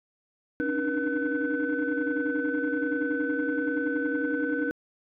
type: tone cluster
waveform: sine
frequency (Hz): 274.6 / 295.7 / 306.4 / 481.9 / 1510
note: C#4 / D4 / D#4 / B4 / F#6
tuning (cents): -16 / +12 / -27 / -43 / +35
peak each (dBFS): -31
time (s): 0.6-4.71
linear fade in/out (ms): 0
effects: tanh soft clip ceiling -17 dBFS